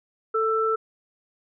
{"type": "tone pair together", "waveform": "sine", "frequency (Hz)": [442.9, 1330.2], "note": ["A4", "E6"], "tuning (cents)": [11, 15], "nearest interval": "octave + perfect fifth", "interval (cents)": 1904, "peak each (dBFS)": -23, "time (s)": [0.34, 0.76], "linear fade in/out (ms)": 10, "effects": []}